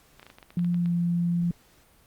clicks, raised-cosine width 0.3 ms, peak -30 dBFS, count 11, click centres 0.196 / 0.229 / 0.266 / 0.301 / 0.385 / 0.428 / 0.505 / 0.593 / 0.646 / 0.744 / 0.859 s
sine tone with pitch glide, 174.6 to 172.59 Hz, F3 to F3, 0 to -20 cents, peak -22 dBFS, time 0.57-1.51 s, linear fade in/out 2 ms, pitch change -20 cents, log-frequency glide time 0.77-0.87 s
effects pink hiss -59 dBFS RMS until 2.06 s + Opus 48 kbps

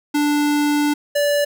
square tone pair in turn, 293.7 / 580.3 Hz, D4 / D5, 0 / -21 cents, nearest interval octave, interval 1179 cents, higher second, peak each -16 dBFS, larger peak neither, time 0.14-0.94 / 1.15-1.45 s, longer first, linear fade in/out 10 ms, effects none

